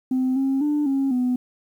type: tone with pitch steps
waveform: sine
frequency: 258 / 269.2 / 295.9 / 272 / 249.9 Hz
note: C4 / C4 / D4 / C#4 / B3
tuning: -24 / +49 / +13 / -33 / +21 cents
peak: -17 dBFS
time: 0.11-1.36 s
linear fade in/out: 5 ms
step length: 250 ms
effects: tanh soft clip ceiling -16 dBFS + 9-bit